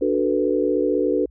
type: chord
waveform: sine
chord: B minor seventh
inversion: first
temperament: equal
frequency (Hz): 293.7 / 370 / 440 / 493.9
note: D4 / F#4 / A4 / B4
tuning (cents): 0 / 0 / 0 / 0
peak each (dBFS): -23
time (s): 0.01-1.26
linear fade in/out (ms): 10
effects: added 60 Hz sine -46 dBFS peak until 1.3 s